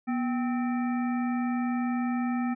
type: harmonic tone with a mistuned harmonic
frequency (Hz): 259.5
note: C4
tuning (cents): -14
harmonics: 1 / 3 / 5 / 7 / 9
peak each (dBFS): -26 / -36 / -40 / -43 / -45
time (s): 0.07-2.55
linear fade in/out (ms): 20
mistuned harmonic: 1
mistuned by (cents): -110
effects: none